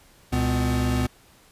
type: tone cluster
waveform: square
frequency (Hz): 68.7 / 120.4 / 251.6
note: C#2 / B2 / B3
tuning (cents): -15 / -44 / +32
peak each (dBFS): -26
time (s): 0.32-1.07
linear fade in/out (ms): 10
effects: pink hiss -55 dBFS RMS until 1.51 s + resampled to 32000 Hz